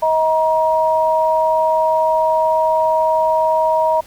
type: tone pair together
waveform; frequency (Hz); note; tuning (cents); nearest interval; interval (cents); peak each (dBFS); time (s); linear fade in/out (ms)
sine; 634 / 948; D#5 / A#5; +32 / +29; perfect fifth; 697; -15; 0.02-4.01; 10
effects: pink hiss -44 dBFS RMS until 4.06 s